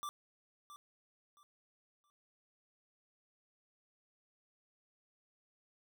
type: tone with echo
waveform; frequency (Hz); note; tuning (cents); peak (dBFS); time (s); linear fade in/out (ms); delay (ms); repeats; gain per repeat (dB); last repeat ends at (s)
square; 1174.7; D6; 0; -40; 0.03-0.09; 0; 670; 3; -12; 2.1
effects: none